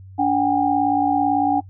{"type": "tone cluster", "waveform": "sine", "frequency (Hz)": [287.7, 749, 807], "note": ["D4", "F#5", "G#5"], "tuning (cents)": [-36, 21, -50], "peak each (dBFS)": -20, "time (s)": [0.18, 1.61], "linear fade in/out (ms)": 20, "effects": ["noise-tail reverb RT60 0.1 s tail -23 dB re dry", "added 95 Hz sine -38 dBFS peak until 1.69 s"]}